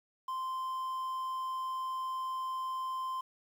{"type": "tone with quantisation", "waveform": "triangle", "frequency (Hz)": 1041, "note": "C6", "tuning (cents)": -9, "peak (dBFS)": -32, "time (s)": [0.28, 3.21], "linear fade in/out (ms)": 5, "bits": 10, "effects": []}